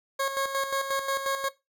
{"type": "tone with tremolo", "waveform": "20% pulse", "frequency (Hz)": 545, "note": "C#5", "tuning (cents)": -29, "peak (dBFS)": -20, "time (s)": [0.19, 1.49], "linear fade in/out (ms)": 10, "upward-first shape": "square", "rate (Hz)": 5.6, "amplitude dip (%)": 55, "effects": ["noise-tail reverb RT60 0.2 s tail -17 dB re dry"]}